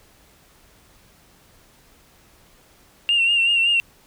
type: tone with vibrato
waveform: sine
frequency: 2769 Hz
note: F7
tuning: 15 cents flat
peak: -14 dBFS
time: 3.09-3.8 s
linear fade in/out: 0 ms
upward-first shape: sine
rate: 5.3 Hz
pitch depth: 44 cents each way
effects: tanh soft clip ceiling -11 dBFS + pink hiss -54 dBFS RMS until 4.06 s